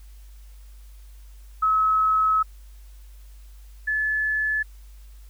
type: tone pair in turn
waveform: sine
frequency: 1287 / 1726.5 Hz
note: E6 / A6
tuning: -42 / -33 cents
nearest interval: perfect fourth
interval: 509 cents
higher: second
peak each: -17 / -21 dBFS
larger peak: first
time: 1.62-2.43 / 3.87-4.63 s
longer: first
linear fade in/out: 10 ms
effects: added 50 Hz sine -42 dBFS peak until 5.29 s + white hiss -59 dBFS RMS until 5.29 s